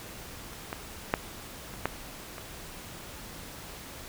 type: clicks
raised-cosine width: 0.5 ms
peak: -29 / -18 / -8 / -28 / -11 / -24 dBFS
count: 6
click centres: 0.532 / 0.729 / 1.139 / 1.739 / 1.856 / 2.382 s
effects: pink hiss -44 dBFS RMS until 4.08 s